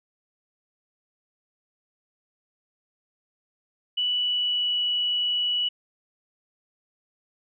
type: tone with pitch glide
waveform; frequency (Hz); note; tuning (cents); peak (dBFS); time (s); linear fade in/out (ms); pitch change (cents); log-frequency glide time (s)
sine; 2960 to 2943; F#7 to F#7; 0 to -10; -22; 3.97-5.69; 10; -10; 4.08-4.82
effects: none